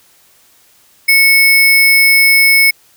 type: tone with sample-and-hold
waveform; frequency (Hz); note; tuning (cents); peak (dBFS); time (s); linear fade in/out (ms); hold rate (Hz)
sine; 2200; C#7; -14; -5; 1.08-2.71; 10; 7350
effects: white hiss -49 dBFS RMS until 2.96 s